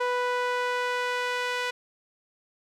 sawtooth tone with band-pass filter sweep, 493.9 Hz, B4, in tune, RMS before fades -28 dBFS, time 0-1.71 s, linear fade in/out 10 ms, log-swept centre 990 to 2200 Hz, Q 0.84, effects none

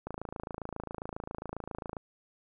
click train, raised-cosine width 1 ms, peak -23 dBFS, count 53, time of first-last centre 0.07-1.968 s, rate 27.4 Hz, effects none

